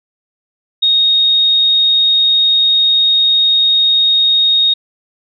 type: tone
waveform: sine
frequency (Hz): 3729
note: A#7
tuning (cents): 0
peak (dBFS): -8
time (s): 0.82-4.74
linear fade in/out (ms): 10
effects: none